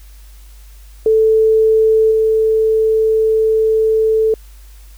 sine tone with level steps, 440 Hz, A4, in tune, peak -8 / -10 dBFS, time 1.06-4.34 s, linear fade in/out 2 ms, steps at 2.11 s, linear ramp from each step 5 ms, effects added 50 Hz sine -36 dBFS peak until 4.97 s + white hiss -49 dBFS RMS until 4.97 s

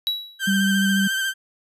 triangle tone with exponential decay, 3900 Hz, B7, 23 cents flat, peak -16 dBFS, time 0.07-0.46 s, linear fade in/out 0 ms, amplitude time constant 83 ms
30% pulse tone with vibrato, 1561 Hz, G6, 8 cents flat, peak -19 dBFS, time 0.39-1.34 s, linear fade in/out 50 ms, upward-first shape sine, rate 14 Hz, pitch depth 30 cents each way
sine tone, 195.6 Hz, G3, 4 cents flat, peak -18 dBFS, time 0.47-1.08 s, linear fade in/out 10 ms
effects resampled to 32000 Hz

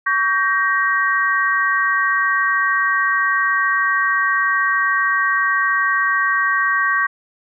sine chord, G diminished, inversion second, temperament just, 1128.9 / 1568 / 1881.6 Hz, Db6 / G6 / Bb6, +31 / 0 / +16 cents, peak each -19 dBFS, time 0.06-7.07 s, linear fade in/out 10 ms, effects none

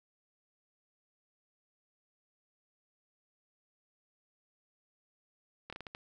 slowing click train, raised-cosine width 0.3 ms, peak -27 dBFS, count 6, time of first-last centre 5.7-5.949 s, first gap 26 ms, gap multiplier 1.33, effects none

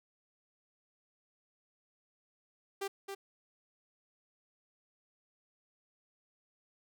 sawtooth tone with echo, 393.6 Hz, G4, 7 cents sharp, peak -31 dBFS, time 2.81-2.88 s, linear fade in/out 10 ms, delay 270 ms, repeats 1, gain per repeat -5 dB, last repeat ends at 3.15 s, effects none

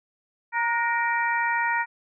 harmonic tone with a mistuned harmonic, 466.7 Hz, A#4, 2 cents sharp, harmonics 2 / 3 / 4 / 5, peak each -25 / -29 / -26 / -32 dBFS, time 0.52-1.86 s, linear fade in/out 50 ms, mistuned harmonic 3, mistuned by +51 cents, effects none

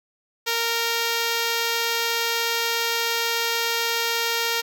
5% pulse tone, 463.4 Hz, A#4, 10 cents flat, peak -10 dBFS, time 0.46-4.62 s, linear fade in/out 20 ms, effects none

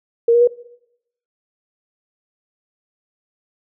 sine tone with pitch steps, 466.2 / 475.2 / 484.3 Hz, A#4 / A#4 / B4, 0 / +33 / -34 cents, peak -9 dBFS, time 0.28-0.475 s, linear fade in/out 5 ms, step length 65 ms, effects noise-tail reverb RT60 0.8 s tail -20 dB re dry

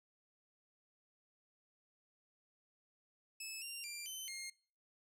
15% pulse tone with pitch steps, 2606 / 2776 / 2373 / 3064 / 2131 Hz, E7 / F7 / D7 / G7 / C7, -20 / -11 / +17 / -40 / +31 cents, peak -37 dBFS, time 3.4-4.5 s, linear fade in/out 5 ms, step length 220 ms, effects noise-tail reverb RT60 0.5 s tail -25 dB re dry

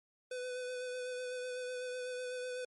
square tone with vibrato, 501 Hz, B4, 25 cents sharp, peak -39 dBFS, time 0.31-2.65 s, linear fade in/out 5 ms, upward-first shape sine, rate 8 Hz, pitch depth 20 cents each way, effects MP3 48 kbps

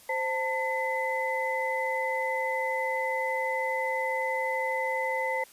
sine tone cluster, 522 / 894 / 2021 Hz, C5 / A5 / B6, -4 / +27 / +39 cents, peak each -31 dBFS, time 0.09-5.44 s, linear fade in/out 5 ms, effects white hiss -54 dBFS RMS until 5.52 s + resampled to 32000 Hz

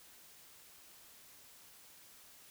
silence, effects white hiss -59 dBFS RMS until 2.5 s

